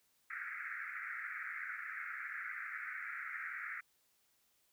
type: band-pass noise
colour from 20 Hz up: white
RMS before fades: -44 dBFS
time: 0.3-3.81 s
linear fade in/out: 5 ms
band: 1300 to 2200 Hz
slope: 96 dB/octave
effects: white hiss -75 dBFS RMS until 4.72 s